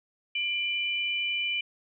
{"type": "tone pair together", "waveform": "sine", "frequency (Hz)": [2375, 2992], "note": ["D7", "F#7"], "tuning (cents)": [19, 19], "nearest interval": "major third", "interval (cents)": 400, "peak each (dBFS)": [-29, -30], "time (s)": [0.35, 1.61], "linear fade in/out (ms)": 5, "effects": []}